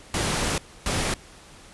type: noise bursts at uneven times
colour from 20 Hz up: pink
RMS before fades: -25 dBFS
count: 2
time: 0.14-0.58 / 0.86-1.14 s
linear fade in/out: 2 ms
effects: pink hiss -48 dBFS RMS until 1.73 s + resampled to 24000 Hz